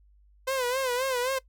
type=tone with vibrato; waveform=sawtooth; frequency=511 Hz; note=C5; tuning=41 cents flat; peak=-22 dBFS; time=0.47-1.39 s; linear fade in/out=10 ms; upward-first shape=sine; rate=3.8 Hz; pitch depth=92 cents each way; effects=noise-tail reverb RT60 0.1 s tail -20 dB re dry + added 50 Hz sine -56 dBFS peak until 1.48 s